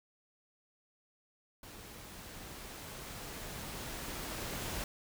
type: noise with level ramp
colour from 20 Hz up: pink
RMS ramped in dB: -51 to -39 dBFS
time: 1.63-4.84 s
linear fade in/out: 2 ms
effects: none